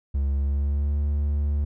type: tone with pitch glide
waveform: triangle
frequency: 69.2 to 72.72 Hz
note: C#2 to D2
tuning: -2 to -16 cents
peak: -19 dBFS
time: 0.14-1.65 s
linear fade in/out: 10 ms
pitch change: +86 cents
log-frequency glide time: 0.34-0.98 s
effects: none